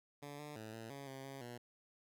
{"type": "tone with pitch steps", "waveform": "10% pulse", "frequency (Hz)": [144, 148.5, 109.5, 113, 139.3, 134.1, 136.4, 120.6], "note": ["D3", "D3", "A2", "A2", "C#3", "C3", "C#3", "B2"], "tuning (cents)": [-34, 20, -8, 47, 9, 43, -28, -41], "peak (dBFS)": -39, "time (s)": [0.22, 1.58], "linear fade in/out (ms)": 10, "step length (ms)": 170, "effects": []}